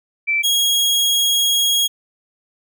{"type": "tone pair in turn", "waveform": ["sine", "sawtooth"], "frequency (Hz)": [2330, 3295], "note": ["D7", "G#7"], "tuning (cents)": [-14, -14], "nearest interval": "tritone", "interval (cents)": 600, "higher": "second", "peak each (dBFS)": [-15, -11], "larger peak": "second", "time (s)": [[0.27, 0.43], [0.43, 1.88]], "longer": "second", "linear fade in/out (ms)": 20, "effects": []}